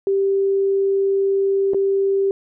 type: tone with dropouts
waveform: sine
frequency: 392 Hz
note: G4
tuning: in tune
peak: -15 dBFS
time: 0.07-2.31 s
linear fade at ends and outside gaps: 1 ms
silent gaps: 1.735-1.745 s
effects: none